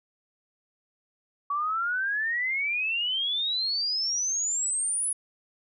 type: exponential sweep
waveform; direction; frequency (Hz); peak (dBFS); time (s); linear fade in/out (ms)
sine; up; 1129 to 10420; -25; 1.5-5.13; 5
effects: none